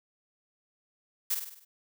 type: noise with echo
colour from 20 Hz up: blue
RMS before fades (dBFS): -28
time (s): 1.3-1.35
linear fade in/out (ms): 10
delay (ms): 50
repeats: 6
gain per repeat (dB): -5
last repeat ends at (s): 1.65
effects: none